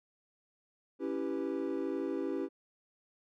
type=chord; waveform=triangle; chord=C# half-diminished seventh; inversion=none; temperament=equal; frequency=277.2 / 329.6 / 392 / 493.9 Hz; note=C#4 / E4 / G4 / B4; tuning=0 / 0 / 0 / 0 cents; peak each=-35 / -35 / -35 / -39 dBFS; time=0.99-2.49 s; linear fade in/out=50 ms; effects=tanh soft clip ceiling -23 dBFS